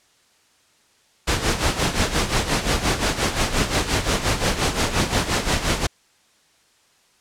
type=noise with tremolo; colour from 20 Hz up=pink; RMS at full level=-18 dBFS; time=1.27-5.87 s; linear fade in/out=10 ms; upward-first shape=sine; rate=5.7 Hz; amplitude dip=70%; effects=white hiss -59 dBFS RMS until 7.2 s + low-pass 8000 Hz 12 dB/octave